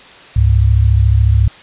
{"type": "tone pair together", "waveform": "sine", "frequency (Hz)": [69.3, 103.35], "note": ["C#2", "G#2"], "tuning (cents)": [0, -8], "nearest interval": "perfect fifth", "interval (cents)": 692, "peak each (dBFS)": -10, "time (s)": [0.36, 1.48], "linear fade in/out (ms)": 5, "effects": ["white hiss -38 dBFS RMS until 1.62 s", "resampled to 8000 Hz"]}